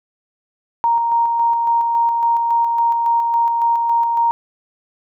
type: tone with tremolo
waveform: sine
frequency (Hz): 932.3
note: A#5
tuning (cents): 0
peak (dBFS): -12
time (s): 0.84-4.31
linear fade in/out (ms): 0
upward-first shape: square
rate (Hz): 3.6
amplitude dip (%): 30
effects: none